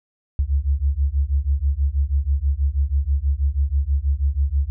sine beating tone pair, 67 / 73.2 Hz, C2 / D2, +42 / -5 cents, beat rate 6.2 Hz, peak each -20 dBFS, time 0.39-4.7 s, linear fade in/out 0 ms, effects none

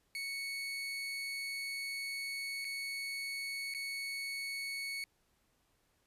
30% pulse tone with dropouts, 2217 Hz, C#7, in tune, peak -35 dBFS, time 0.15-5.04 s, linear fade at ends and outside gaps 1 ms, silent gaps 2.646-2.65 / 3.739-3.747 s, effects pink hiss -75 dBFS RMS until 6.06 s + resampled to 32000 Hz

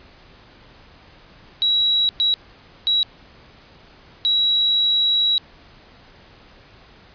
sine tone bursts at uneven times, 3883 Hz, B7, 30 cents flat, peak -15 dBFS, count 4, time 1.62-2.09 / 2.2-2.34 / 2.87-3.03 / 4.25-5.38 s, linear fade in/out 0 ms, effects pink hiss -48 dBFS RMS until 7.14 s + resampled to 11025 Hz

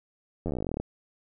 slowing click train, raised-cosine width 2 ms, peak -18 dBFS, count 19, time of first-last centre 0.46-0.8 s, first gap 11 ms, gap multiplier 1.06, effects none

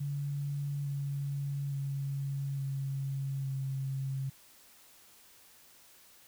sine tone with pitch steps, 142.4 / 140.44 / 138.51 / 136.6 / 134.72 Hz, C#3 / C#3 / C#3 / C#3 / C#3, +47 / +23 / -1 / -25 / -49 cents, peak -32 dBFS, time 0-4.3 s, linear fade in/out 10 ms, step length 860 ms, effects white hiss -59 dBFS RMS until 6.27 s

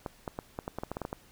clicks, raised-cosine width 1 ms, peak -20 dBFS, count 12, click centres 0.062 / 0.278 / 0.389 / 0.589 / 0.679 / 0.786 / 0.835 / 0.916 / 0.969 / 1.017 / 1.051 / 1.129 s, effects pink hiss -59 dBFS RMS until 1.31 s

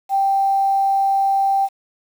sine tone with quantisation, 784 Hz, G5, in tune, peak -14 dBFS, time 0.09-1.69 s, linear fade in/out 50 ms, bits 7, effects none

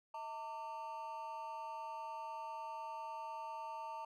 triangle tone with amplitude modulation, 905 Hz, A5, 48 cents sharp, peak -37 dBFS, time 0.14-4.05 s, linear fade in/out 5 ms, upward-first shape sine, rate 264 Hz, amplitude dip 85%, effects none

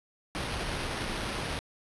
pink noise with sample-and-hold, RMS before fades -34 dBFS, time 0.35-1.59 s, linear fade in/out 0 ms, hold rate 7350 Hz, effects resampled to 24000 Hz

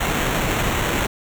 pink noise with sample-and-hold, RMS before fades -21 dBFS, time 0-1.07 s, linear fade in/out 10 ms, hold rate 4900 Hz, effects none

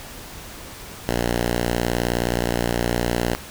5% pulse tone, 59.3 Hz, A#1, 30 cents sharp, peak -9 dBFS, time 1.09-3.35 s, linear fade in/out 0 ms, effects pink hiss -38 dBFS RMS until 3.5 s

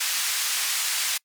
white band-pass noise, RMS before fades -26 dBFS, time 0-1.18 s, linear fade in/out 10 ms, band 1400 to 9100 Hz, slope 12 dB/octave, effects noise-tail reverb RT60 0.1 s tail -25 dB re dry

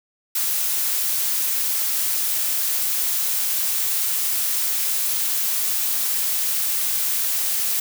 blue noise, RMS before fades -22 dBFS, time 0.35-7.8 s, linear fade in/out 5 ms, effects none

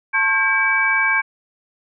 sine tone cluster, 883 / 1080 / 1604 / 2293 Hz, A5 / C#6 / G6 / D7, +6 / -45 / +39 / -42 cents, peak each -26 / -24 / -18 / -18 dBFS, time 0.13-1.22 s, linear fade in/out 20 ms, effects none

